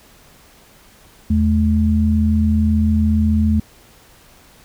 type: tone pair together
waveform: sine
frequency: 80.84 / 215.5 Hz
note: E2 / A3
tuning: -33 / -36 cents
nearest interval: octave + perfect fourth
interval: 1697 cents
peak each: -15 dBFS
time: 1.3-3.6 s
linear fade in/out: 5 ms
effects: pink hiss -48 dBFS RMS until 4.64 s